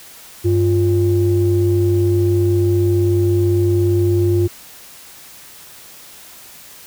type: tone pair together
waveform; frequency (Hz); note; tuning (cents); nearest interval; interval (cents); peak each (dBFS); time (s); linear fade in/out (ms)
sine; 98 / 349.2; G2 / F4; 0 / 0; octave + minor seventh; 2200; -14; 0.44-4.48; 20
effects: tanh soft clip ceiling -5 dBFS + white hiss -40 dBFS RMS until 6.86 s